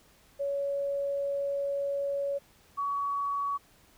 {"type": "tone pair in turn", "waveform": "sine", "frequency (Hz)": [561, 1128.5], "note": ["C#5", "C#6"], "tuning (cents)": [21, 31], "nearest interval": "octave", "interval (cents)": 1210, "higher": "second", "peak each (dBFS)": -28, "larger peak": "neither", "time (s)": [[0.39, 2.39], [2.77, 3.58]], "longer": "first", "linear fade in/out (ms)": 20, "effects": ["pink hiss -61 dBFS RMS until 3.97 s"]}